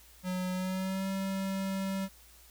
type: tone with pitch glide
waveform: square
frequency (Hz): 183.4 to 193.07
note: F#3 to G3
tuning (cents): -15 to -26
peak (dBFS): -32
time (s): 0.23-2.09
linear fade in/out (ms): 50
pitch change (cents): +89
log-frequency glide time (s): 0.52-1.07
effects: added 58 Hz sine -59 dBFS peak until 2.5 s + white hiss -58 dBFS RMS until 2.5 s